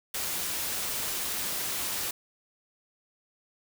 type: noise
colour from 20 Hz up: white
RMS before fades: -32 dBFS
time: 0.14-2.11 s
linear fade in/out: 5 ms
effects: none